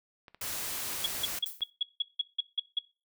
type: clicks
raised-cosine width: 0.3 ms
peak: -33 dBFS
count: 6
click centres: 0.282 / 0.346 / 0.477 / 0.904 / 1.184 / 1.608 s
type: noise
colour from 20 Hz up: white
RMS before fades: -36 dBFS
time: 0.41-1.39 s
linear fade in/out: 5 ms
type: tone bursts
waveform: sine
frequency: 3347 Hz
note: G#7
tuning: 13 cents sharp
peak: -25 dBFS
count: 10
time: 1.04-2.79 s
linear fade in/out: 5 ms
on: 22 ms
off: 170 ms
type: noise with exponential decay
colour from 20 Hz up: violet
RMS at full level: -35 dBFS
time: 1.46-1.7 s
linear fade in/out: 0 ms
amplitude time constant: 51 ms
effects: noise-tail reverb RT60 0.3 s tail -19 dB re dry